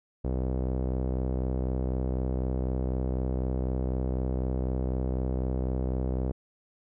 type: tone with low-pass filter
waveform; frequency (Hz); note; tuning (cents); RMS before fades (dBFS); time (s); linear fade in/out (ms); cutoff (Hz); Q
sawtooth; 64; C2; -38; -29; 0.24-6.32; 10; 520; 1.4
effects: none